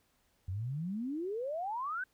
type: exponential sweep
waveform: sine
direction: up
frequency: 87.3 to 1568 Hz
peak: -34 dBFS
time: 0.48-2.04 s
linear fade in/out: 5 ms
effects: pink hiss -73 dBFS RMS until 2.13 s